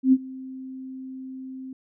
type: tone with ADSR envelope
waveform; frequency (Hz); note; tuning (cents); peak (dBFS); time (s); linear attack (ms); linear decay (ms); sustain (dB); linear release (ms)
sine; 261.6; C4; 0; -11; 0.03-1.73; 95; 47; -23; 3
effects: none